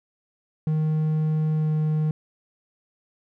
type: tone with pitch glide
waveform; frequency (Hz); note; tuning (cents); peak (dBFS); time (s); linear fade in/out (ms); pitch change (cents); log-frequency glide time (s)
triangle; 155.56 to 154.49; D#3 to D#3; 0 to -12; -18; 0.67-2.11; 2; -12; 1.55-1.7
effects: none